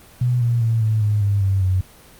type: tone with pitch steps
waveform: sine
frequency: 123.47 / 118.58 / 113.88 / 109.37 / 105.03 / 100.87 / 96.87 / 93.03 Hz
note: B2 / A#2 / A#2 / A2 / G#2 / G2 / G2 / F#2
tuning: 0 / +30 / -40 / -10 / +20 / +50 / -20 / +10 cents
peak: -15 dBFS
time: 0.21-1.81 s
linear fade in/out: 5 ms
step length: 200 ms
effects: pink hiss -46 dBFS RMS until 2.19 s + Opus 24 kbps